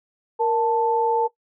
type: tone pair together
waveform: sine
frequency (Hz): 466.2 / 881.7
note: A#4 / A5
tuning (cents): 0 / +3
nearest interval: major seventh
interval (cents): 1103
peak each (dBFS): -20 / -20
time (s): 0.39-1.28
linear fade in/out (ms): 20
effects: noise-tail reverb RT60 0.1 s tail -17 dB re dry